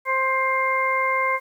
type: harmonic tone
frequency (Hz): 527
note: C5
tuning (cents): +12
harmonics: 1 / 2 / 3 / 4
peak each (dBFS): -27 / -22 / -33 / -23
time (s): 0.05-1.4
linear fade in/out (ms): 50
effects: 9-bit